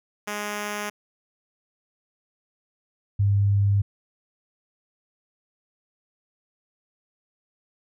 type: tone pair in turn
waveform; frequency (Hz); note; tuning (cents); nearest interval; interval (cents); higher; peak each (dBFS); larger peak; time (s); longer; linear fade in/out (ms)
5% pulse / sine; 207.7 / 100.49; G#3 / G2; 0 / +43; octave + minor second; 1257; first; -17; neither; 0.27-0.9 / 3.19-3.82; neither; 10
effects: none